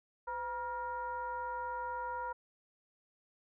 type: tone with frequency modulation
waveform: sine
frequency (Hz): 956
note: A#5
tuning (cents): +43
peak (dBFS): -36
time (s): 0.27-2.33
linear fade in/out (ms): 10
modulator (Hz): 448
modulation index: 0.8
effects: none